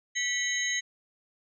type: tone cluster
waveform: sine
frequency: 1962 / 2193 / 3066 / 3881 / 6500 Hz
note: B6 / C#7 / G7 / B7 / G#8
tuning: -12 / -19 / -39 / -31 / -38 cents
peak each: -30 / -38 / -37 / -35 / -32 dBFS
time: 0.15-0.81 s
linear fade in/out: 20 ms
effects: none